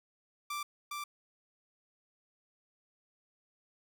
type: tone with echo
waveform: sawtooth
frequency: 1174.7 Hz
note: D6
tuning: in tune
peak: -32 dBFS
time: 0.5-0.63 s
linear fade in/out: 5 ms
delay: 410 ms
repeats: 1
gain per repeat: -2 dB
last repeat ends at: 1.04 s
effects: none